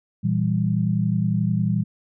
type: chord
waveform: sine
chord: E diminished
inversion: second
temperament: equal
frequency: 116.54 / 164.81 / 196 Hz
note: Bb2 / E3 / G3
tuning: 0 / 0 / 0 cents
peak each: -23 dBFS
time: 0.23-1.84 s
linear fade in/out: 20 ms
effects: none